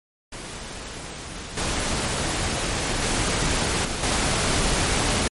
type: noise with level steps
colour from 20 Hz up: pink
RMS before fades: -35 / -25 / -23 / -28 / -22 dBFS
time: 0.32-5.28 s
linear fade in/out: 5 ms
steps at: 1.57 / 3.02 / 3.85 / 4.03 s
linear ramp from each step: 2 ms
effects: MP3 48 kbps